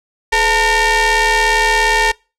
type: ring-modulated tone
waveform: sawtooth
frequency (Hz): 466.2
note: A#4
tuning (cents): 0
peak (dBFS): -4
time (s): 0.32-2.12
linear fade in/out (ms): 10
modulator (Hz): 1360
effects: noise-tail reverb RT60 0.3 s tail -25 dB re dry + low-pass 9000 Hz 12 dB/octave